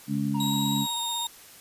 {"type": "harmonic tone", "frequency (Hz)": 70.4, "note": "C#2", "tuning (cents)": 27, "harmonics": [2, 3, 4], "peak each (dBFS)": [-30, -27, -30], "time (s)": [0.07, 0.87], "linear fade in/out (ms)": 50}
{"type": "tone with vibrato", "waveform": "triangle", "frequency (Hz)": 932.3, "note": "A#5", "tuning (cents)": 0, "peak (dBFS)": -31, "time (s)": [0.34, 1.27], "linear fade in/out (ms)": 10, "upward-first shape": "square", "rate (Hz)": 16, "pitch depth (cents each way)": 25}
{"type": "tone with pitch glide", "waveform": "sawtooth", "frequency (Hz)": [3818, 3699], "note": ["A#7", "A#7"], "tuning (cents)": [41, -14], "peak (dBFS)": -26, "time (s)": [0.4, 1.27], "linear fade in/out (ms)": 2, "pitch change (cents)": -55, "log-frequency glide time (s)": [0.77, 1.01]}
{"effects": ["white hiss -49 dBFS RMS until 1.6 s", "resampled to 32000 Hz"]}